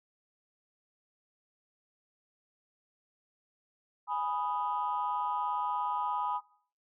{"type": "chord", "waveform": "sine", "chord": "G# minor", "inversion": "none", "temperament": "equal", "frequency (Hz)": [830.6, 987.8, 1244.5], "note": ["G#5", "B5", "D#6"], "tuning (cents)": [0, 0, 0], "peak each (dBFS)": [-34, -32, -36], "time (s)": [4.07, 6.41], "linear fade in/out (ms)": 50, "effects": ["noise-tail reverb RT60 0.5 s tail -20 dB re dry", "tanh soft clip ceiling -22 dBFS"]}